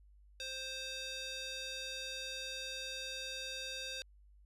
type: tone with band-pass filter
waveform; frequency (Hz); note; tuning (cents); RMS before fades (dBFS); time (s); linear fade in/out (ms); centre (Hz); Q
square; 525; C5; +6; -43; 0.4-4.02; 0; 4100; 2
effects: added 50 Hz sine -59 dBFS peak until 4.45 s + resampled to 32000 Hz